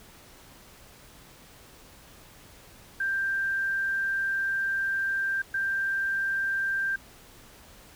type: tone bursts at uneven times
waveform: sine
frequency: 1580 Hz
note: G6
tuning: 13 cents sharp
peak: -25 dBFS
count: 2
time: 3-5.42 / 5.54-6.96 s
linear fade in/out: 5 ms
effects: pink hiss -52 dBFS RMS until 7.95 s